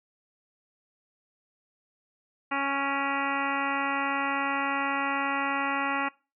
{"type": "harmonic tone with a mistuned harmonic", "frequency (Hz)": 277.2, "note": "C#4", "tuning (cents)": 0, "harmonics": [1, 2, 3, 4, 5, 6, 7, 8, 9, 10], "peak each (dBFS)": [-34, -39, -32, -32, -33, -40, -35, -41, -38, -40], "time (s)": [2.51, 6.09], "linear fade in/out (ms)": 10, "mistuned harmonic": 8, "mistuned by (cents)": 54, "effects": ["noise-tail reverb RT60 0.3 s tail -22 dB re dry"]}